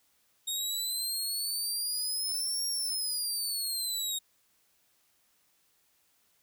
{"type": "exponential two-way sweep", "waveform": "20% pulse", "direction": "up then down", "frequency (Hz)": [3727, 5590, 3727], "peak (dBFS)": -25, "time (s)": [0.47, 4.19], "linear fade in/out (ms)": 10, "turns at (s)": 2.67, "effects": ["white hiss -70 dBFS RMS until 6.42 s"]}